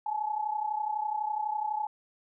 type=tone pair together; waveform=sine; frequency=845 / 877 Hz; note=G#5 / A5; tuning=+30 / -6 cents; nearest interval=minor second; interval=64 cents; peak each=-30 / -34 dBFS; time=0.06-1.87 s; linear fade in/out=5 ms; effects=none